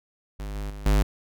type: tone with level steps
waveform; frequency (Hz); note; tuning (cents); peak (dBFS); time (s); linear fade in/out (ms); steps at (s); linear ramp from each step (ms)
square; 50.7; G#1; -41; -32 / -30 / -36 / -18; 0.39-1.03; 10; 0.55 / 0.7 / 0.86; 2
effects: none